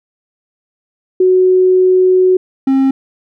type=tone pair in turn; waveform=sine / triangle; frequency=370 / 268.1 Hz; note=F#4 / C4; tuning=0 / +42 cents; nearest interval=tritone; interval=558 cents; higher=first; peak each=-6 dBFS; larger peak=neither; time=1.2-2.37 / 2.67-2.91 s; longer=first; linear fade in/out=5 ms; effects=none